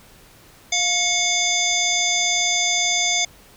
harmonic tone with a mistuned harmonic, 703 Hz, F5, 11 cents sharp, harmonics 1 / 3 / 5 / 7 / 9 / 10, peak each -28 / -23 / -23 / -27 / -23 / -28 dBFS, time 0.72-3.25 s, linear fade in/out 5 ms, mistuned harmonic 3, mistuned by +67 cents, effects pink hiss -49 dBFS RMS until 3.56 s

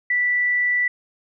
sine tone, 1968 Hz, B6, 7 cents flat, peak -17 dBFS, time 0.1-0.88 s, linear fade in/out 5 ms, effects none

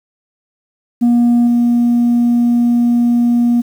sine tone with level steps, 238.8 Hz, A#3, 42 cents sharp, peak -5 / -7 dBFS, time 1.01-3.62 s, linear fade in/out 20 ms, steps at 1.47 s, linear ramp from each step 5 ms, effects tanh soft clip ceiling -7 dBFS + 7-bit

